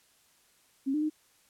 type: tone with pitch steps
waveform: sine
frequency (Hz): 270.7 / 302.3 / 307.4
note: C#4 / D#4 / D#4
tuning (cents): -41 / -50 / -21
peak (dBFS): -26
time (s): 0.86-1.1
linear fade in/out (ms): 20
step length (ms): 80
effects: white hiss -65 dBFS RMS until 1.49 s + low-pass 12000 Hz 12 dB/octave